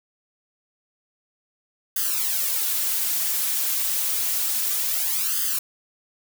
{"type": "noise with flanger", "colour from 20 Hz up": "blue", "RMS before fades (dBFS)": -24, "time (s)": [1.96, 5.59], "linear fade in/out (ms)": 5, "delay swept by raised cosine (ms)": [0.62, 6.22], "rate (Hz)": 0.29, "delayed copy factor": 0.85, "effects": []}